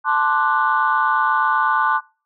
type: chord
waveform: sine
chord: D dominant seventh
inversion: second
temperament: equal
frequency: 880 / 1046.5 / 1174.7 / 1480 Hz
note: A5 / C6 / D6 / F#6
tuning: 0 / 0 / 0 / 0 cents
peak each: -20 dBFS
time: 0.04-2.01 s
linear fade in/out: 50 ms
effects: noise-tail reverb RT60 0.4 s tail -26 dB re dry + tanh soft clip ceiling -6 dBFS